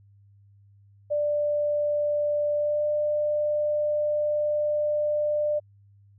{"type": "tone with pitch glide", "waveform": "sine", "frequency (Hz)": [590, 596.5], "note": ["D5", "D5"], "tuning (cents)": [8, 27], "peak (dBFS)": -22, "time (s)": [1.1, 5.6], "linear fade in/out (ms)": 20, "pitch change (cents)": 19, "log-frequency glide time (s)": [2.56, 2.86], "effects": ["added 100 Hz sine -53 dBFS peak until 6.18 s"]}